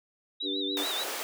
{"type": "tone with vibrato", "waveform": "sine", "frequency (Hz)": 3729, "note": "A#7", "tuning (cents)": 0, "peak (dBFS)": -31, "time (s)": [0.4, 1.04], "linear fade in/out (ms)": 10, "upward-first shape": "sine", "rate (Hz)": 6.8, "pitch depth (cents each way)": 94}
{"type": "harmonic tone", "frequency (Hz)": 96.9, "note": "G2", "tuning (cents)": -20, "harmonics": [3, 4, 5], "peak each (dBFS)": [-34, -36, -42], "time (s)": [0.42, 0.87], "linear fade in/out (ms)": 50}
{"type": "high-pass noise", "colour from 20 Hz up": "pink", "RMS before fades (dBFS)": -35, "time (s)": [0.77, 1.23], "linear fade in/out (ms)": 0, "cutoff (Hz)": 370, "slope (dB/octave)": 24}
{"effects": []}